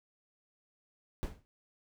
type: noise with exponential decay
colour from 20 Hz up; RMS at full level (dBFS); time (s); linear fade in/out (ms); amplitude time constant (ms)
brown; -33; 1.23-1.45; 0; 46
effects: none